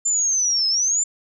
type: linear two-way sweep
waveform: sine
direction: down then up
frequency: 7250 to 5110 to 7250 Hz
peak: -17 dBFS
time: 0.05-1.04 s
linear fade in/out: 10 ms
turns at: 0.68 s
effects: none